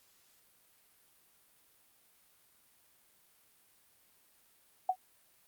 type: tone with exponential decay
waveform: sine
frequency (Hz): 744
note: F#5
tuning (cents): +9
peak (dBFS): -22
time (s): 4.89-4.96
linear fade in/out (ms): 5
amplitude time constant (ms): 15
effects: white hiss -67 dBFS RMS until 5.47 s + Opus 48 kbps